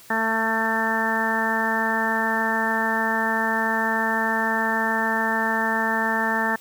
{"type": "harmonic tone", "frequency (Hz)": 223.3, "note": "A3", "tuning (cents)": 26, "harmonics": [1, 2, 3, 4, 5, 6, 7, 8], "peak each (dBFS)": [-28, -32, -31, -26, -33, -32, -31, -24], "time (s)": [0.1, 6.56], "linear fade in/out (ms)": 5, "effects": ["white hiss -48 dBFS RMS until 6.6 s"]}